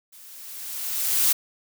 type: noise with level ramp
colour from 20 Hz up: blue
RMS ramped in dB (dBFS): -48 to -18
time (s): 0.12-1.33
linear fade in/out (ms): 10
effects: none